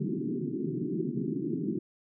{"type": "band-pass noise", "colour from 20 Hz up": "white", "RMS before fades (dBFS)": -32, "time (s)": [0, 1.79], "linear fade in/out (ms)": 10, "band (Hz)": [130, 390], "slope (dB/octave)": 96, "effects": []}